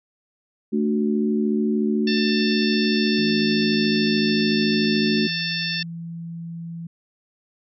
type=chord; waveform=sine; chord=D major; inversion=second; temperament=equal; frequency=220 / 293.7 / 370 Hz; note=A3 / D4 / F#4; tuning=0 / 0 / 0 cents; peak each=-20 / -26 / -25 dBFS; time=0.72-5.28 s; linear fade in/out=20 ms
type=harmonic tone; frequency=891 Hz; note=A5; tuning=22 cents sharp; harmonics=2 / 3 / 4 / 5 / 6; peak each=-30 / -30 / -30 / -30 / -30 dBFS; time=2.07-5.83 s; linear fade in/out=5 ms
type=tone with pitch glide; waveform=sine; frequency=166.4 to 167.56 Hz; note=E3 to E3; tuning=+17 to +29 cents; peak=-30 dBFS; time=3.18-6.87 s; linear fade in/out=5 ms; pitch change=+12 cents; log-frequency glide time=4.93-5.44 s
effects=none